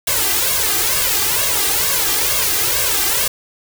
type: noise with flanger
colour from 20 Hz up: white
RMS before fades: -17 dBFS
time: 0.07-3.28 s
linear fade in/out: 5 ms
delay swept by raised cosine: 1.8 to 2.54 ms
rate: 2.2 Hz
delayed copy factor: +0.9
effects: none